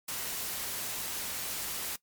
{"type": "noise", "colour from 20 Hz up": "white", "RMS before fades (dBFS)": -36, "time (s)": [0.08, 1.96], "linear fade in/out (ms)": 5, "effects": ["noise-tail reverb RT60 0.1 s tail -20 dB re dry", "MP3 96 kbps"]}